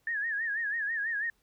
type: tone with vibrato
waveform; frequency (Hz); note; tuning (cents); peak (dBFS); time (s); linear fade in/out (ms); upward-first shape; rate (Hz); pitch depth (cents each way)
sine; 1749; A6; -11; -29; 0.07-1.3; 2; sine; 6.1; 120
effects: pink hiss -72 dBFS RMS until 1.42 s